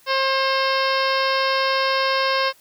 harmonic tone with a mistuned harmonic, 534 Hz, C5, 35 cents sharp, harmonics 1 / 2 / 3 / 4 / 5 / 6 / 7 / 8 / 9 / 10, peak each -23 / -22 / -26 / -29 / -30 / -32 / -31 / -32 / -31 / -32 dBFS, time 0.06-2.53 s, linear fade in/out 50 ms, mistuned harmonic 6, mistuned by -42 cents, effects white hiss -54 dBFS RMS until 2.6 s + high-pass 80 Hz 12 dB/octave

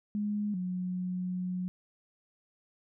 sine tone pair in turn, 207.7 / 181.94 Hz, G#3 / F#3, 0 / -29 cents, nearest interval major second, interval 229 cents, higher first, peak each -29 / -31 dBFS, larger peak first, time 0.15-0.54 / 0.54-1.68 s, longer second, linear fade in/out 0 ms, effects none

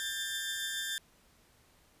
sawtooth tone cluster, 1597 / 1776 / 3559 Hz, G6 / A6 / A7, +32 / +16 / +19 cents, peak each -36 / -38 / -34 dBFS, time 0-0.98 s, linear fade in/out 0 ms, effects pink hiss -65 dBFS RMS until 2 s + resampled to 32000 Hz

